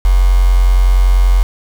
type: tone with quantisation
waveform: sine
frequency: 45.28 Hz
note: F#1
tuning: 37 cents flat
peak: -6 dBFS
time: 0.05-1.43 s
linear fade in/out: 0 ms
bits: 4
effects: none